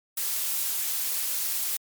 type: noise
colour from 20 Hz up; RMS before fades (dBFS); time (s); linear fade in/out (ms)
blue; -28; 0.17-1.77; 5
effects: MP3 96 kbps